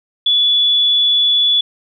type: tone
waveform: sine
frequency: 3431 Hz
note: A7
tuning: 44 cents flat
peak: -10 dBFS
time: 0.26-1.61 s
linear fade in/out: 5 ms
effects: none